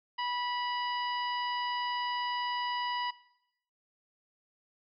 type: harmonic tone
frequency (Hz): 979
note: B5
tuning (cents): -15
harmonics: 1 / 2 / 3 / 4 / 5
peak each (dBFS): -33 / -39 / -39 / -52 / -46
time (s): 0.18-3.11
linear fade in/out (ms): 10
effects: noise-tail reverb RT60 0.8 s tail -18 dB re dry